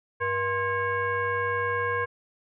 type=tone with frequency modulation; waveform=sine; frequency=1057 Hz; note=C6; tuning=17 cents sharp; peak=-24 dBFS; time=0.2-2.06 s; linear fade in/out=20 ms; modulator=577 Hz; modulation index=1.4; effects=none